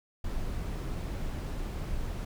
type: noise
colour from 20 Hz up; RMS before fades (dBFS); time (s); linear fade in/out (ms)
brown; -34; 0.24-2.25; 5
effects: none